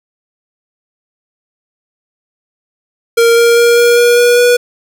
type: tone with pitch steps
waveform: square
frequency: 464.9 / 468.4 / 471.9 / 475.5 / 479.1 / 482.7 / 486.3 Hz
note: A#4 / A#4 / A#4 / A#4 / A#4 / B4 / B4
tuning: -5 / +8 / +21 / +34 / +47 / -40 / -27 cents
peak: -6 dBFS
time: 3.17-4.57 s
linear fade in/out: 10 ms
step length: 200 ms
effects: none